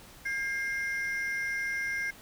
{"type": "ring-modulated tone", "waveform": "triangle", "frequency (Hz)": 1864.7, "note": "A#6", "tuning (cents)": 0, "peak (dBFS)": -25, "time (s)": [0.25, 2.11], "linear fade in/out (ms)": 10, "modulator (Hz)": 250, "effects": ["pink hiss -52 dBFS RMS until 2.21 s"]}